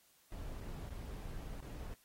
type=noise with dropouts; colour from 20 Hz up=brown; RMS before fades=-45 dBFS; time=0.32-1.94 s; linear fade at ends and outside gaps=2 ms; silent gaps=0.604-0.609 / 0.894-0.905 / 1.605-1.625 s; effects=white hiss -69 dBFS RMS until 2.04 s + AAC 48 kbps